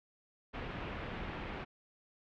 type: low-pass noise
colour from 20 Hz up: pink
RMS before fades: -42 dBFS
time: 0.53-1.65 s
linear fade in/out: 20 ms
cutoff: 2900 Hz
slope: 24 dB/octave
effects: none